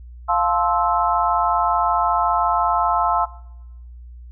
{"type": "chord", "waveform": "sine", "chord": "F major seventh", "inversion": "none", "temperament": "just", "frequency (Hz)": [698.5, 873.1, 1047.7, 1309.6], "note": ["F5", "A5", "C6", "E6"], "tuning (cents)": [0, -14, 2, -12], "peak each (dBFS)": -21, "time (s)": [0.28, 3.26], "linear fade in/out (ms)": 20, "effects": ["noise-tail reverb RT60 0.9 s tail -19 dB re dry", "added 60 Hz sine -36 dBFS peak until 4.31 s"]}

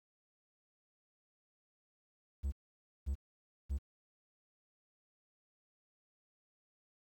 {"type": "tone bursts", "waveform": "triangle", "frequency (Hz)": 68.6, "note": "C#2", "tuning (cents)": -17, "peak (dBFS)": -31, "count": 3, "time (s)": [2.43, 3.786], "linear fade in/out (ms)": 20, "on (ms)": 92, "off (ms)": 540, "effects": ["11-bit"]}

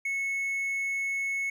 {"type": "tone", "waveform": "triangle", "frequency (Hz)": 2198, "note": "C#7", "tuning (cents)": -15, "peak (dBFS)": -26, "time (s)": [0.05, 1.5], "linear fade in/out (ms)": 5, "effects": []}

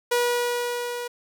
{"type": "tone with level ramp", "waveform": "sawtooth", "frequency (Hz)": 483.7, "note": "B4", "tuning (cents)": -36, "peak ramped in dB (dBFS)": [-15, -26], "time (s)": [0.11, 1.08], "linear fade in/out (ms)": 10, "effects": []}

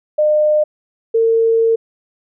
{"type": "tone pair in turn", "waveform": "sine", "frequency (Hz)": [606, 454], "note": ["D#5", "A#4"], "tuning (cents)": [-46, -46], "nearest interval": "perfect fourth", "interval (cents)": 500, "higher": "first", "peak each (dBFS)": -10, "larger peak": "neither", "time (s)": [[0.18, 0.64], [1.14, 1.76]], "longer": "second", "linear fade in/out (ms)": 10, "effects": []}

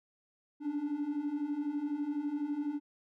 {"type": "beating tone pair", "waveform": "triangle", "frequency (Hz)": [283.8, 295.8], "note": ["C#4", "D4"], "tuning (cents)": [41, 13], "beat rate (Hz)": 12, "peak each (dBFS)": [-35, -31], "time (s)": [0.6, 2.8], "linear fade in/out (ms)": 50, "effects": ["tanh soft clip ceiling -25 dBFS"]}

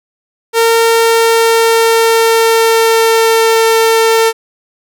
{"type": "tone with pitch glide", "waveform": "sawtooth", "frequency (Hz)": [457.6, 450.8], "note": ["A#4", "A4"], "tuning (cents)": [-32, 42], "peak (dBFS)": -3, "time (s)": [0.53, 4.33], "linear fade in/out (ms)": 50, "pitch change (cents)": -26, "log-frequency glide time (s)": [0.75, 3.58], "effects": []}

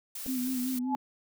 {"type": "noise", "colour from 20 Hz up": "blue", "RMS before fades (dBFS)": -39, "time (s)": [0.15, 0.79], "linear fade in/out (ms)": 5}
{"type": "clicks", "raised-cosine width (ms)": 2, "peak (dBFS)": [-35, -29], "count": 2, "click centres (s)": [0.26, 0.264]}
{"type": "tone with vibrato", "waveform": "sine", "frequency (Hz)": 254.2, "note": "C4", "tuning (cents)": -50, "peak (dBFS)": -29, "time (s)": [0.27, 0.96], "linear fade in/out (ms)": 20, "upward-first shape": "sine", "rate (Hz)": 5.2, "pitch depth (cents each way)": 49}
{"type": "tone with exponential growth", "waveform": "sine", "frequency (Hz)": 854, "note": "G#5", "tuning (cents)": 48, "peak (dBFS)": -24, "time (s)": [0.79, 0.95], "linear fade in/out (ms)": 0, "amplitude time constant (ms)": 34}
{"effects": []}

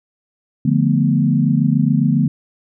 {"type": "chord", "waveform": "sine", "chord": "B half-diminished seventh", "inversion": "first", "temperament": "equal", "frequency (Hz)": [146.83, 174.61, 220, 246.9], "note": ["D3", "F3", "A3", "B3"], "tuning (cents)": [0, 0, 0, 0], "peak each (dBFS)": [-16, -19, -18, -18], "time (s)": [0.65, 2.28], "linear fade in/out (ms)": 5, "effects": []}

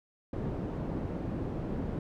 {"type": "low-pass noise", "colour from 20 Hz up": "white", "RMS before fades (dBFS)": -35, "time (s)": [0.33, 1.99], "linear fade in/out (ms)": 2, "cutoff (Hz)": 310, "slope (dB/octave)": 12, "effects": []}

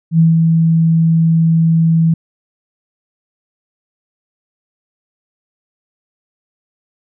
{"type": "tone with ADSR envelope", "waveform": "sine", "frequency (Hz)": 163.6, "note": "E3", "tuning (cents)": -13, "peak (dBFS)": -5, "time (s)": [0.11, 2.14], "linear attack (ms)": 81, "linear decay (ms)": 160, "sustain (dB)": -3, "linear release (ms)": 5, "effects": []}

